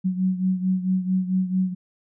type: beating tone pair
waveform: sine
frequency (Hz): 185 / 189.5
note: F#3 / F#3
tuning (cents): 0 / +42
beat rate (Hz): 4.5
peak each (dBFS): -21 / -26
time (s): 0.04-1.75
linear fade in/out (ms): 20
effects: none